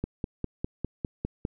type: click train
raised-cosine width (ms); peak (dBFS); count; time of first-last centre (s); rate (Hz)
3; -16; 8; 0.04-1.451; 4.96
effects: none